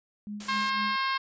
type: tone with tremolo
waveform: sine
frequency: 207.7 Hz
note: G#3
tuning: in tune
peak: -33 dBFS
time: 0.27-0.96 s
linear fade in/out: 0 ms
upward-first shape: sine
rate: 4 Hz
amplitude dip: 75%
type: noise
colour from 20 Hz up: white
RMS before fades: -41 dBFS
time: 0.4-0.7 s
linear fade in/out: 5 ms
type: harmonic tone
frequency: 534 Hz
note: C5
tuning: 35 cents sharp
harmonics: 2 / 3 / 4 / 5 / 6 / 7 / 8 / 9 / 10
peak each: -28 / -33 / -35 / -39 / -39 / -41 / -39 / -43 / -47 dBFS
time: 0.48-1.18 s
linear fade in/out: 10 ms
effects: resampled to 16000 Hz